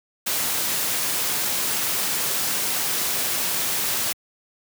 white noise, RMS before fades -24 dBFS, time 0.26-4.13 s, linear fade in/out 10 ms, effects high-pass 100 Hz 12 dB/octave

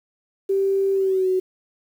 sine tone with pitch glide, 390.1 to 372.5 Hz, G4 to F#4, -8 to +12 cents, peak -17 dBFS, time 0.49-1.4 s, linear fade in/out 10 ms, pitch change -80 cents, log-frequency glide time 0.93-1.28 s, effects 8-bit

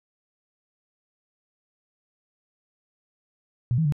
sine tone with pitch steps, 121.4 / 160.6 / 146.3 Hz, B2 / E3 / D3, -29 / -45 / -6 cents, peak -19 dBFS, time 3.71-3.923 s, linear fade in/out 0 ms, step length 71 ms, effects none

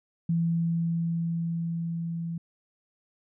sine tone with level ramp, 167.3 Hz, E3, 26 cents sharp, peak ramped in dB -22 to -30 dBFS, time 0.29-2.38 s, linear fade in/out 5 ms, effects none

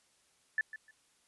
sine tone with echo, 1748 Hz, A6, 12 cents flat, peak -27 dBFS, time 0.58-0.61 s, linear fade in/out 2 ms, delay 150 ms, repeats 2, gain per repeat -14 dB, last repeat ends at 0.91 s, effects white hiss -70 dBFS RMS until 1.27 s + resampled to 24000 Hz

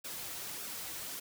white noise with flanger, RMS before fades -42 dBFS, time 0.04-1.2 s, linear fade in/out 10 ms, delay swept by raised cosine 0.97 to 4.97 ms, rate 1.7 Hz, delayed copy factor -0.5, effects none

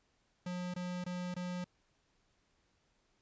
square tone bursts, 179.2 Hz, F3, 45 cents sharp, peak -38 dBFS, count 4, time 0.46-1.643 s, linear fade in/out 5 ms, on 280 ms, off 21 ms, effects pink hiss -75 dBFS RMS until 3.21 s + resampled to 16000 Hz

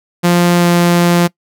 sawtooth tone with pitch glide, 174.61 to 173.5 Hz, F3 to F3, 0 to -11 cents, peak -4 dBFS, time 0.23-1.28 s, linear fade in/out 20 ms, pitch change -11 cents, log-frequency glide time 0.58-0.66 s, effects noise-tail reverb RT60 0.1 s tail -23 dB re dry

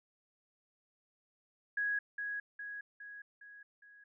sine tone with echo, 1661.2 Hz, G#6, in tune, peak -31 dBFS, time 1.77-1.99 s, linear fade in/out 5 ms, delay 410 ms, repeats 5, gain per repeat -5 dB, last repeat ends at 4.04 s, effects none

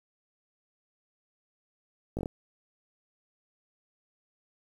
slowing click train, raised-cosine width 2 ms, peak -20 dBFS, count 5, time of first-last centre 2.17-2.259 s, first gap 18 ms, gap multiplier 1.14, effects 9-bit

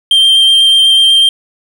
triangle tone with vibrato, 3163 Hz, G7, 15 cents sharp, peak -3 dBFS, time 0.11-1.29 s, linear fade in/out 2 ms, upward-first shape sine, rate 8.1 Hz, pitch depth 10 cents each way, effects none

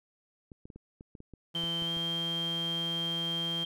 clicks, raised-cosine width 3 ms, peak -34 dBFS, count 11, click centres 0.518 / 0.655 / 0.702 / 0.76 / 1.009 / 1.152 / 1.204 / 1.337 / 1.638 / 1.822 / 1.969 s
sawtooth tone, 167.8 Hz, E3, 31 cents sharp, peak -33 dBFS, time 1.54-3.65 s, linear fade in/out 20 ms
sine tone with pitch glide, 3130 to 3185 Hz, G7 to G7, -3 to +27 cents, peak -31 dBFS, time 1.55-3.65 s, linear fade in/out 2 ms, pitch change +30 cents, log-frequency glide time 1.83-1.9 s
effects none

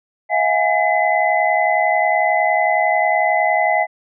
sine tone cluster, 647 / 718 / 826 / 2022 Hz, E5 / F5 / G#5 / B6, -32 / +48 / -10 / +40 cents, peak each -19 dBFS, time 0.29-3.87 s, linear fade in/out 50 ms, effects none

